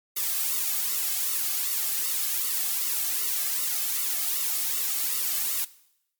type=noise with flanger; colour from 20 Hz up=blue; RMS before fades=-27 dBFS; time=0.16-5.65 s; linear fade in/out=10 ms; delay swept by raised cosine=1.2 to 2.13 ms; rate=2.6 Hz; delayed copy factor=-0.8; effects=noise-tail reverb RT60 0.8 s tail -19 dB re dry + MP3 96 kbps